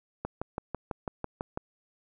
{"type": "click train", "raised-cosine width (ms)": 1, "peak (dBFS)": -18, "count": 9, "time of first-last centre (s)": [0.25, 1.575], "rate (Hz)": 6.04, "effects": []}